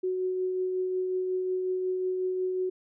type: tone with tremolo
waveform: sine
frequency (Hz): 370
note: F#4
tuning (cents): 0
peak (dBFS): -25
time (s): 0.03-2.7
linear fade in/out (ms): 10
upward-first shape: triangle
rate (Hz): 5.5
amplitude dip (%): 30
effects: none